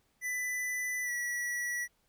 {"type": "tone with pitch glide", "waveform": "square", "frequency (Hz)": [1992, 1939.8], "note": ["B6", "B6"], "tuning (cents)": [14, -32], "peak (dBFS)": -33, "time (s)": [0.21, 1.88], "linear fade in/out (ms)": 50, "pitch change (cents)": -46, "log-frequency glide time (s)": [1.03, 1.11], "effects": ["pink hiss -73 dBFS RMS until 2.08 s"]}